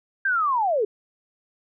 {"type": "linear sweep", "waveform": "sine", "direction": "down", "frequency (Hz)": [1610, 392], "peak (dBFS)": -19, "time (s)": [0.25, 0.85], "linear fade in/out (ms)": 5, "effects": []}